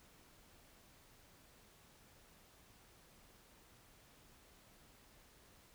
silence, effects pink hiss -65 dBFS RMS until 5.74 s

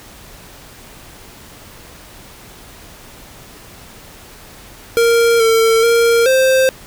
square tone with pitch steps, 465.2 / 451.6 / 465.2 / 524 Hz, A#4 / A4 / A#4 / C5, -4 / +45 / -4 / +2 cents, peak -10 dBFS, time 4.97-6.69 s, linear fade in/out 0 ms, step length 430 ms, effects pink hiss -39 dBFS RMS until 6.86 s

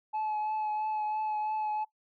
sine tone with vibrato, 857 Hz, A5, 46 cents flat, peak -27 dBFS, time 0.13-1.85 s, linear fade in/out 20 ms, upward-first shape triangle, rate 3 Hz, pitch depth 21 cents each way, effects noise-tail reverb RT60 0.1 s tail -18 dB re dry + tanh soft clip ceiling -28 dBFS

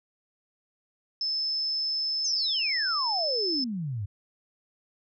sine tone, 5250 Hz, E8, 8 cents flat, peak -26 dBFS, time 1.21-3.64 s, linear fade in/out 2 ms
sine exponential sweep, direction down, 6600 to 93.6 Hz, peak -29 dBFS, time 2.24-4.06 s, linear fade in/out 10 ms
effects none

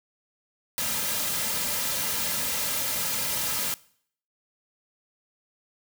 white noise with comb filter, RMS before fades -28 dBFS, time 0.78-3.74 s, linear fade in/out 0 ms, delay 2.7 ms, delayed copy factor -0.6, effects noise-tail reverb RT60 0.6 s tail -21 dB re dry

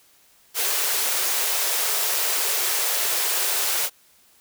white high-pass noise, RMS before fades -23 dBFS, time 0.54-3.9 s, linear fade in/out 50 ms, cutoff 360 Hz, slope 96 dB/octave, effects white hiss -57 dBFS RMS until 4.4 s

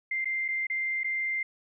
sine tone with dropouts, 2093 Hz, C7, in tune, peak -27 dBFS, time 0.11-1.43 s, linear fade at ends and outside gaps 5 ms, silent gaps 0.246-0.255 / 0.481-0.485 / 0.669-0.699 / 1.034-1.043 s, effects none

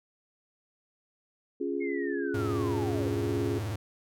sine chord, Db major, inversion none, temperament equal, 277.2 / 349.2 / 415.3 Hz, Db4 / F4 / Ab4, 0 / 0 / 0 cents, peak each -33 dBFS, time 1.6-3.59 s, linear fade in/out 10 ms
sine linear sweep, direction down, 2177 to 460 Hz, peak -38 dBFS, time 1.8-3.1 s, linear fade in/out 20 ms
45% pulse tone with vibrato, 103.83 Hz, G#2, in tune, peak -31 dBFS, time 2.34-3.76 s, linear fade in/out 5 ms, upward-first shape sine, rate 19 Hz, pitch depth 210 cents each way
effects none

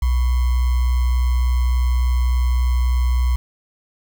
sine tone with sample-and-hold, 61.74 Hz, B1, in tune, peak -14 dBFS, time 0.02-3.36 s, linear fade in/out 5 ms, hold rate 1050 Hz, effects none

